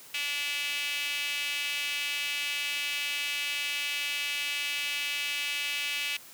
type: tone with high-pass filter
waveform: sawtooth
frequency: 289 Hz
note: D4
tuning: 28 cents flat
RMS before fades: -32 dBFS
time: 0.14-6.17 s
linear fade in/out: 5 ms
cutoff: 2600 Hz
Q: 4.2
effects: white hiss -50 dBFS RMS until 6.33 s + high-pass 100 Hz 12 dB/octave